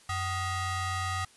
30% pulse ring-modulated tone, 668 Hz, E5, 23 cents sharp, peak -24 dBFS, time 0.09-1.25 s, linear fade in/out 5 ms, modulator 576 Hz, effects white hiss -58 dBFS RMS until 1.36 s + resampled to 24000 Hz

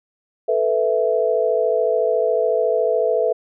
sine chord, A suspended second, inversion none, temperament equal, 440 / 493.9 / 659.3 Hz, A4 / B4 / E5, 0 / 0 / 0 cents, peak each -20 dBFS, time 0.48-3.33 s, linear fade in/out 10 ms, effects none

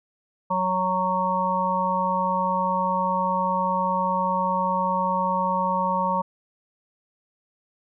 harmonic tone, 185 Hz, F#3, in tune, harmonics 1 / 3 / 5 / 6, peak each -29 / -29 / -23 / -27 dBFS, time 0.5-6.22 s, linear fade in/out 10 ms, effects none

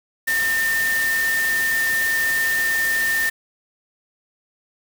sine tone in noise, 1807 Hz, A6, 46 cents sharp, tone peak -18 dBFS, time 0.27-3.3 s, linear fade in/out 10 ms, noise white, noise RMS -28 dBFS, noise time 0.27-3.3 s, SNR +7 dB, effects none

